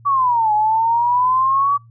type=exponential two-way sweep; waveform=sine; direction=down then up; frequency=1149 to 840 to 1149 Hz; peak=-13 dBFS; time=0.05-1.78 s; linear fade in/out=20 ms; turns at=0.53 s; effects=noise-tail reverb RT60 0.2 s tail -26 dB re dry + added 115 Hz sine -43 dBFS peak until 1.9 s